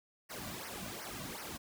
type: noise with flanger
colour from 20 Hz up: pink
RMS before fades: -44 dBFS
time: 0.29-1.58 s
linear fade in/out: 20 ms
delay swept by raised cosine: 0.26 to 2.36 ms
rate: 2.7 Hz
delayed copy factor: -0.95
effects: none